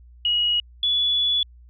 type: tone pair in turn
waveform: sine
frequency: 2900 / 3423 Hz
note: F#7 / A7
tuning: -35 / -48 cents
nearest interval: minor third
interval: 287 cents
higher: second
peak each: -18 dBFS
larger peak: neither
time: 0.25-0.6 / 0.83-1.43 s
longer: second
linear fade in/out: 2 ms
effects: added 60 Hz sine -45 dBFS peak until 1.69 s